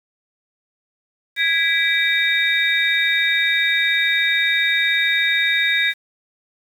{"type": "tone cluster", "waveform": "sine", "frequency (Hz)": [1655, 1982, 2322, 3716], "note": ["G#6", "B6", "D7", "A#7"], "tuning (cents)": [-6, 6, -20, -6], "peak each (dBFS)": -21, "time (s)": [1.36, 5.94], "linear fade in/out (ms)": 50, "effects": ["7-bit"]}